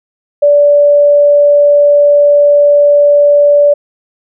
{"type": "tone", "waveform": "sine", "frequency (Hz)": 580, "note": "D5", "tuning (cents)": -22, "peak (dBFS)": -3, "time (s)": [0.42, 3.74], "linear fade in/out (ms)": 10, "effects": []}